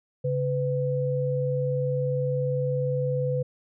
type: tone pair together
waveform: sine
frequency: 138.59 / 501.5 Hz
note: C#3 / B4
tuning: 0 / +26 cents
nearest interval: octave + minor seventh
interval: 2226 cents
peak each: -26 dBFS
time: 0.24-3.43 s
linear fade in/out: 10 ms
effects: none